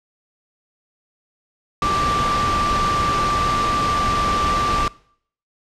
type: tone in noise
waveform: sine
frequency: 1174.7 Hz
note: D6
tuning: in tune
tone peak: -18 dBFS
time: 1.82-4.88 s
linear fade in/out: 2 ms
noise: pink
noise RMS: -23 dBFS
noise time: 1.82-4.88 s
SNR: +2 dB
effects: noise-tail reverb RT60 0.6 s tail -22 dB re dry + low-pass 5000 Hz 12 dB/octave